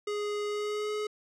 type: tone with pitch glide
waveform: square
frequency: 415.3 to 422.6 Hz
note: G#4 to G#4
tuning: 0 to +30 cents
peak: -31 dBFS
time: 0.07-1.07 s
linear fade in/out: 5 ms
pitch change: +30 cents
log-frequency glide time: 0.47-0.92 s
effects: low-pass 7000 Hz 12 dB/octave